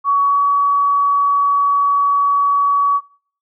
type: tone with pitch glide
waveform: sine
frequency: 1126 to 1133.2 Hz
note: C#6 to C#6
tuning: +27 to +38 cents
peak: -11 dBFS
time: 0.04-3.01 s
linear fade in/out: 50 ms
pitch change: +11 cents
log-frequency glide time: 0.27-0.4 s
effects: noise-tail reverb RT60 0.5 s tail -20 dB re dry